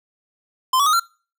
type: tone with pitch steps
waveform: square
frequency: 1036 / 1136.3 / 1246.3 / 1367 Hz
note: C6 / C#6 / D#6 / F6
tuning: -17 / +43 / +2 / -37 cents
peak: -15 dBFS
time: 0.73-0.998 s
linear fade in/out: 5 ms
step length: 67 ms
effects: noise-tail reverb RT60 0.4 s tail -26 dB re dry